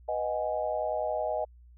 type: chord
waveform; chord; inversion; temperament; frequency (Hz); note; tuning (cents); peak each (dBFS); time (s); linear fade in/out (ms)
sine; G# minor seventh; first; equal; 493.9 / 622.3 / 740 / 830.6; B4 / D#5 / F#5 / G#5; 0 / 0 / 0 / 0; -36 / -30 / -35 / -36; 0.08-1.45; 10
effects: added 60 Hz sine -51 dBFS peak until 1.77 s